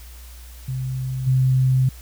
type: tone with level steps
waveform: sine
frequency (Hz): 130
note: C3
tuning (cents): -11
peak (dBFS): -23 / -14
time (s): 0.68-1.89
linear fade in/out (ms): 5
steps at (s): 1.26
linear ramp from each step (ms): 20
effects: added 60 Hz sine -38 dBFS peak until 2.01 s + white hiss -47 dBFS RMS until 2.01 s